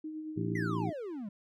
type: tone with tremolo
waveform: sine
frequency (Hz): 311.1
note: D#4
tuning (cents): 0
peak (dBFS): -36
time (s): 0.04-0.93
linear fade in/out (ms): 5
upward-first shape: sine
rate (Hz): 9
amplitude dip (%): 35
type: harmonic tone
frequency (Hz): 56.5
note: A1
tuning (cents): +47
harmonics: 2 / 3 / 4 / 5 / 6 / 7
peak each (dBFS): -36 / -35 / -42 / -43 / -41 / -40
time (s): 0.36-0.91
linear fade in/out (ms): 20
type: exponential sweep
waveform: triangle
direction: down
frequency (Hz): 2074 to 191.7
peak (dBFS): -35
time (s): 0.55-1.29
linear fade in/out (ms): 5
effects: none